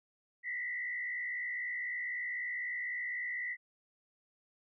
sine tone with frequency modulation, 1975.5 Hz, B6, in tune, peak -35 dBFS, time 0.43-3.57 s, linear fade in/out 50 ms, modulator 63.9 Hz, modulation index 1.1, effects none

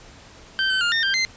25% pulse tone with pitch steps, 1555 / 1532 / 1410 / 1822 / 1579 / 2075 Hz, G6 / G6 / F6 / A#6 / G6 / C7, -14 / -40 / +16 / -40 / +12 / -15 cents, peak -15 dBFS, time 0.59-1.25 s, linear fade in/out 0 ms, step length 110 ms, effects pink hiss -46 dBFS RMS until 1.36 s + resampled to 16000 Hz

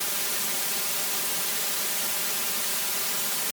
white noise with comb filter, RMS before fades -27 dBFS, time 0-3.51 s, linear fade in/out 10 ms, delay 5 ms, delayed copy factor +0.6, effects high-pass 150 Hz 12 dB/octave + MP3 96 kbps

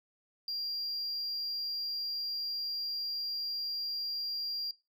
sine tone with amplitude modulation, 4763 Hz, D8, 24 cents sharp, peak -30 dBFS, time 0.48-4.71 s, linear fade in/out 2 ms, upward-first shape sine, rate 287 Hz, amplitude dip 35%, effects noise-tail reverb RT60 0.3 s tail -25 dB re dry + tanh soft clip ceiling -32 dBFS

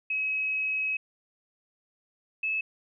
sine tone pair in turn, 2556 / 2598 Hz, D#7 / E7, +46 / -26 cents, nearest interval unison, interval 28 cents, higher second, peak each -26 dBFS, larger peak neither, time 0.1-0.97 / 2.43-2.61 s, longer first, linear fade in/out 5 ms, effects none

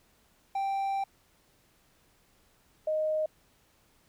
triangle / sine tone pair in turn, 784 / 621.1 Hz, G5 / D#5, 0 / -3 cents, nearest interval major third, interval 403 cents, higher first, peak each -26 dBFS, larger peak neither, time 0.55-1.04 / 2.87-3.26 s, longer first, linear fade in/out 5 ms, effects pink hiss -66 dBFS RMS until 4.08 s

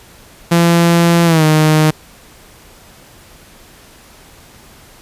sawtooth tone with pitch glide, 170 to 154.99 Hz, F3 to D#3, -46 to -6 cents, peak -4 dBFS, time 0.51-1.91 s, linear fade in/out 10 ms, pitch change -160 cents, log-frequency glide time 1.25-1.44 s, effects pink hiss -42 dBFS RMS until 5.01 s + resampled to 32000 Hz

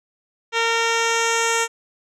10% pulse tone with low-pass filter sweep, 459.2 Hz, A#4, 26 cents flat, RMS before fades -20 dBFS, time 0.52-1.68 s, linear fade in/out 50 ms, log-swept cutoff 4500 to 7900 Hz, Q 2.1, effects none

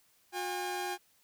sawtooth tone pair together, 360.4 / 809.1 Hz, F#4 / G#5, -45 / -45 cents, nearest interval octave + major second, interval 1400 cents, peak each -34 / -32 dBFS, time 0.32-0.98 s, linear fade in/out 50 ms, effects white hiss -68 dBFS RMS until 1.23 s

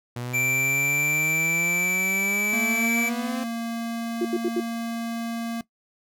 sawtooth exponential sweep, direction up, 120 to 261.6 Hz, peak -26 dBFS, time 0.16-3.44 s, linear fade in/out 5 ms
square tone with pitch glide, 2344 to 2317 Hz, D7 to D7, -4 to -24 cents, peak -23 dBFS, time 0.33-3.1 s, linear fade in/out 20 ms, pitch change -20 cents, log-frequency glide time 1.1-2.26 s
square tone, 231.1 Hz, A#3, 15 cents flat, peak -28 dBFS, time 2.53-5.61 s, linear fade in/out 2 ms
sine tone bursts, 349.2 Hz, F4, in tune, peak -20 dBFS, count 4, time 4.21-4.602 s, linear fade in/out 5 ms, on 41 ms, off 76 ms
effects noise-tail reverb RT60 0.1 s tail -18 dB re dry

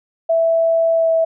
sine tone with pitch glide, 659.3 to 653.2 Hz, E5 to E5, 0 to -16 cents, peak -12 dBFS, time 0.29-1.25 s, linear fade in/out 10 ms, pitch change -16 cents, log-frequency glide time 0.94-1.11 s, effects none

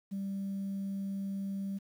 sine tone, 196 Hz, G3, in tune, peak -32 dBFS, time 0.11-1.79 s, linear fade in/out 20 ms, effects tanh soft clip ceiling -31 dBFS + 10-bit

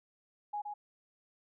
sine tone with echo, 830 Hz, G#5, 1 cent flat, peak -34 dBFS, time 0.53-0.62 s, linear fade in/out 10 ms, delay 120 ms, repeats 1, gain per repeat -4 dB, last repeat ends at 0.74 s, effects none

